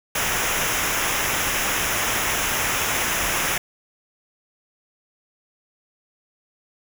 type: noise with comb filter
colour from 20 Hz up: pink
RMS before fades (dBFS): -23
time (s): 0.15-3.58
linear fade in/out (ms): 5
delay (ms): 0.23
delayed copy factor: -0.7
effects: none